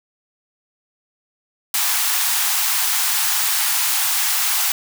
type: high-pass noise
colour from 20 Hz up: white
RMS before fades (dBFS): -19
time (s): 1.74-4.72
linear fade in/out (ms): 2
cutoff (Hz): 730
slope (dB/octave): 96
effects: none